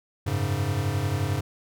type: chord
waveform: square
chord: F# suspended second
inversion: none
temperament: equal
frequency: 92.5 / 103.83 / 138.59 Hz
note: F#2 / G#2 / C#3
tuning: 0 / 0 / 0 cents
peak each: -30 / -28 / -30 dBFS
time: 0.26-1.41 s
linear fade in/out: 10 ms
effects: none